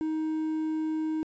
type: tone with quantisation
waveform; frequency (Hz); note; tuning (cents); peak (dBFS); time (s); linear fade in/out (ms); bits
triangle; 314; D#4; +16; -25; 0.01-1.23; 0; 9
effects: resampled to 16000 Hz